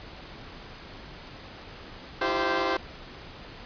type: tone cluster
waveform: 15% pulse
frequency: 314.5 / 341.5 / 390.7 / 522 Hz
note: D#4 / F4 / G4 / C5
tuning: +19 / -39 / -6 / -4 cents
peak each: -29 / -24 / -23 / -22 dBFS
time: 2.21-2.77 s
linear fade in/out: 5 ms
effects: pink hiss -44 dBFS RMS until 3.65 s + resampled to 11025 Hz